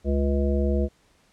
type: harmonic tone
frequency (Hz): 70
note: C#2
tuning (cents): +18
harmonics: 1 / 3 / 5 / 7 / 9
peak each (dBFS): -22 / -27 / -29 / -30 / -32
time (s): 0.04-0.89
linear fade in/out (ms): 50
effects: pink hiss -62 dBFS RMS until 1.32 s + low-pass 9000 Hz 12 dB/octave